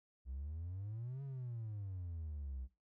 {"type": "exponential two-way sweep", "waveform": "triangle", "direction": "up then down", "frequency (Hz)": [61.74, 140, 61.74], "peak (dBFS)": -39, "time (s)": [0.25, 2.68], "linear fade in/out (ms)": 50, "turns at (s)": 1.23, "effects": ["noise-tail reverb RT60 0.3 s tail -18 dB re dry", "tanh soft clip ceiling -36 dBFS"]}